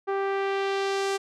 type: tone with low-pass filter sweep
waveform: sawtooth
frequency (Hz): 392.2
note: G4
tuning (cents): +1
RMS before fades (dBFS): -27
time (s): 0.07-1.18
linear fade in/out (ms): 20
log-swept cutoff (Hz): 1300 to 8300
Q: 1
effects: none